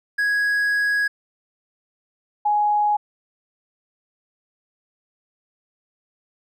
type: tone pair in turn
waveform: triangle / sine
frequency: 1661.2 / 834.4 Hz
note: G#6 / G#5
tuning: 0 / +8 cents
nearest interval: octave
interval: 1192 cents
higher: first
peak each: -16 dBFS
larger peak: neither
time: 0.18-1.08 / 2.45-2.97 s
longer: first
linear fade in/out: 10 ms
effects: none